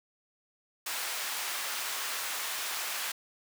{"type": "high-pass noise", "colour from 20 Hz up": "pink", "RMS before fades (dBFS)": -35, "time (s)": [0.86, 3.12], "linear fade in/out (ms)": 5, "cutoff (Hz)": 1100, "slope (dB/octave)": 12, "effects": []}